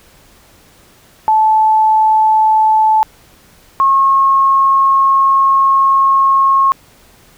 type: tone pair in turn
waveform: sine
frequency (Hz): 871 / 1085.4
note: A5 / C#6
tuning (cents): -18 / -37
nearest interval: major third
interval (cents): 381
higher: second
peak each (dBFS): -7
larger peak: neither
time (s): 1.28-3.03 / 3.8-6.72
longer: second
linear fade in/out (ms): 0
effects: pink hiss -46 dBFS RMS until 7.37 s